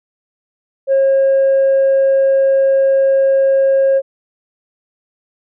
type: tone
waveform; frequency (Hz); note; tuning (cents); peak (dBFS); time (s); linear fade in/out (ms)
sine; 541; C#5; -42; -7; 0.87-4.02; 50
effects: tanh soft clip ceiling -7 dBFS